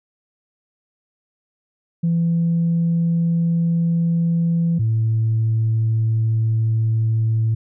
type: tone pair in turn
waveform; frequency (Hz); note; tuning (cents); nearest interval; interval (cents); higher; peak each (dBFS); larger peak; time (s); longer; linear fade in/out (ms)
sine; 168 / 111.77; E3 / A2; +33 / +28; perfect fifth; 705; first; -14; neither; 2.03-4.79 / 4.79-7.55; neither; 10
effects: tanh soft clip ceiling -12 dBFS